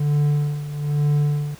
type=tone with tremolo; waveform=triangle; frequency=146.83 Hz; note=D3; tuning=in tune; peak=-13 dBFS; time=0-1.55 s; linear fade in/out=5 ms; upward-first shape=sine; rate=1.1 Hz; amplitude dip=75%; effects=pink hiss -46 dBFS RMS until 1.59 s